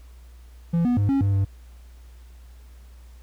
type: tone with pitch steps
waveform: triangle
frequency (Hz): 169 / 244.5 / 101.5 / 274.3 / 99.3 / 98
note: E3 / B3 / G#2 / C#4 / G2 / G2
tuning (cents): +43 / -17 / -39 / -18 / +23 / 0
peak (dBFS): -16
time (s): 0.73-1.45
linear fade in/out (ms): 10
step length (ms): 120
effects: added 60 Hz sine -43 dBFS peak until 3.22 s + pink hiss -59 dBFS RMS until 3.22 s